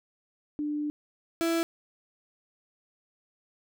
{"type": "tone pair in turn", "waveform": ["sine", "35% pulse"], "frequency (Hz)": [296.9, 332.3], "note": ["D4", "E4"], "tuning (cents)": [19, 14], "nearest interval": "major second", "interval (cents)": 195, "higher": "second", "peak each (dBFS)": [-28, -23], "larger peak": "second", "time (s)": [[0.59, 0.9], [1.41, 1.63]], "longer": "first", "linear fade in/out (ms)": 0, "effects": []}